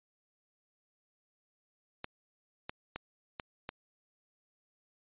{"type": "clicks", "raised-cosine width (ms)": 0.3, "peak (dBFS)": -22, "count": 5, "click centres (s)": [2.044, 2.695, 2.96, 3.398, 3.691], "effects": ["resampled to 8000 Hz"]}